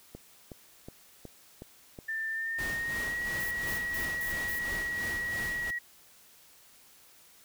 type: click train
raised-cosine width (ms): 2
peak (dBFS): -29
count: 6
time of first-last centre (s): 0.15-1.988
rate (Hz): 2.72
type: tone with pitch glide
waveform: sine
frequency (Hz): 1785 to 1913.1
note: A6 to A#6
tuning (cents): +24 to +44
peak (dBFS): -31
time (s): 2.08-5.79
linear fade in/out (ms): 10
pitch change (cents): +120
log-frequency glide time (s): 2.3-3.18
type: noise with tremolo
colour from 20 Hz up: pink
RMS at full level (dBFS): -39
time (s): 2.58-5.71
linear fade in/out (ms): 10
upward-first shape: sine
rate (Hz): 2.9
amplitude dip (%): 55
type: noise bursts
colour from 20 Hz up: violet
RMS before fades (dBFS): -41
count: 5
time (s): 3.4-4.59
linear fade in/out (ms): 2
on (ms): 110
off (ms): 160
effects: white hiss -58 dBFS RMS until 7.44 s